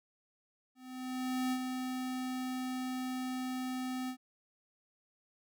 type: tone with ADSR envelope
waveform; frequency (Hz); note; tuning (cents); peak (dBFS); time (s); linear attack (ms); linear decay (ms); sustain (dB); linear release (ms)
square; 255.9; C4; -38; -31; 0.75-4.17; 770; 60; -5; 82
effects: none